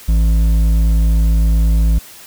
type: tone with hard clipping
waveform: triangle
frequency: 54.5 Hz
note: A1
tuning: 16 cents flat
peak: -11 dBFS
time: 0.08-1.99 s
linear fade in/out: 10 ms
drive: 11 dB
effects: white hiss -38 dBFS RMS until 2.26 s